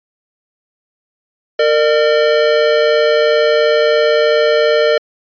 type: tone pair together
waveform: square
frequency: 459.1 / 602 Hz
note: A#4 / D5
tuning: -26 / +43 cents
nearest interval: perfect fourth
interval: 469 cents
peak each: -13 dBFS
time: 1.59-4.98 s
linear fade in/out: 5 ms
effects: resampled to 11025 Hz